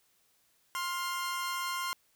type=tone pair together; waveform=sawtooth; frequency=1053 / 1405.6 Hz; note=C6 / F6; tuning=+11 / +11 cents; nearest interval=perfect fourth; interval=500 cents; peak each=-30 / -35 dBFS; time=0.75-1.93 s; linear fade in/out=0 ms; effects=white hiss -70 dBFS RMS until 2.15 s